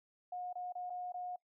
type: tone with dropouts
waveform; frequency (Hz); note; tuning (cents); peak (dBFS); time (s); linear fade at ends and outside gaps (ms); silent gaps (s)
sine; 721; F#5; -45; -39; 0.32-1.36; 5; 0.529-0.554 / 0.724-0.752 / 0.898-0.902 / 1.122-1.141
effects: noise-tail reverb RT60 0.1 s tail -24 dB re dry